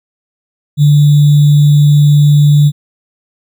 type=tone with sample-and-hold; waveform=sine; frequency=146.83 Hz; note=D3; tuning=in tune; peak=-3 dBFS; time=0.77-2.72 s; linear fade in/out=50 ms; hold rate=3675 Hz; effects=none